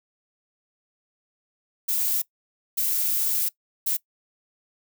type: noise bursts at uneven times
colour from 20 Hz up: violet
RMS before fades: -24 dBFS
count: 3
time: 1.88-2.22 / 2.77-3.49 / 3.86-3.97 s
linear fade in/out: 10 ms
effects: noise-tail reverb RT60 0.1 s tail -21 dB re dry